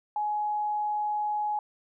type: tone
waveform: sine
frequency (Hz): 840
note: G#5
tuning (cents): +19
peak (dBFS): -26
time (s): 0.16-1.59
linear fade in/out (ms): 2
effects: none